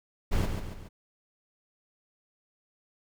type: noise with echo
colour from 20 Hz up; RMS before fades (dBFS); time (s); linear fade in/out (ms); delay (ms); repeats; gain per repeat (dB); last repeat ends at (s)
brown; -25; 0.31-0.47; 20; 140; 3; -6; 0.89
effects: none